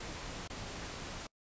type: noise with dropouts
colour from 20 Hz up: pink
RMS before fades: -43 dBFS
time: 0-1.27 s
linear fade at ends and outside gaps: 5 ms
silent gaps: 0.477-0.499 s
effects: noise-tail reverb RT60 0.1 s tail -26 dB re dry + resampled to 16000 Hz